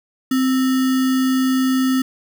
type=tone with sample-and-hold; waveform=sine; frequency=260.3 Hz; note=C4; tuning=9 cents flat; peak=-14 dBFS; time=0.31-2.02 s; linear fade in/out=5 ms; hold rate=1575 Hz; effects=none